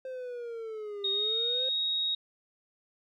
triangle linear two-way sweep, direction down then up, 523.3 to 392 to 523.3 Hz, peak -34 dBFS, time 0.05-1.69 s, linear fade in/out 2 ms, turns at 1.1 s
sine tone with pitch glide, 3729 to 3770 Hz, A#7 to A#7, 0 to +19 cents, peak -27 dBFS, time 1.04-2.15 s, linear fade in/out 5 ms, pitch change +19 cents, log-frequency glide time 1.58-1.78 s
effects none

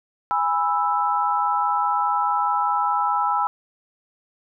sine chord, E major, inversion first, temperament just, 824.1 / 988.9 / 1318.5 Hz, G#5 / B5 / E6, -14 / +2 / 0 cents, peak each -23 dBFS, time 0.31-3.47 s, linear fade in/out 0 ms, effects none

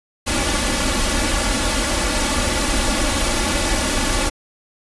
pink noise with comb filter, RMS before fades -19 dBFS, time 0.26-4.3 s, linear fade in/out 20 ms, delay 3.5 ms, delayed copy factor +0.85, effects resampled to 24000 Hz

